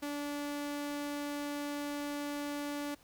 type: tone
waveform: sawtooth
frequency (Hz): 289.7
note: D4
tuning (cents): -24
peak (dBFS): -32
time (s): 0.02-2.95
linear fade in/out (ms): 10
effects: pink hiss -63 dBFS RMS until 3.03 s